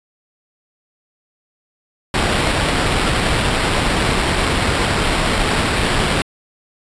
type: noise with sample-and-hold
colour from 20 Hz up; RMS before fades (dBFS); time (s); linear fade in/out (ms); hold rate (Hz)
pink; -17; 2.14-6.22; 2; 6300
effects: resampled to 22050 Hz